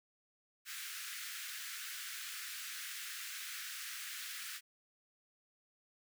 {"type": "high-pass noise", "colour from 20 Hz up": "pink", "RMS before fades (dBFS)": -45, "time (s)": [0.65, 4.61], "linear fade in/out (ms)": 50, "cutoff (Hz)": 1400, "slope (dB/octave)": 48, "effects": []}